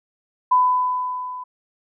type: tone with level ramp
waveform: sine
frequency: 1002 Hz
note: B5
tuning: 25 cents sharp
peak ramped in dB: -11 to -30 dBFS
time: 0.51-1.44 s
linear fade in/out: 10 ms
effects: none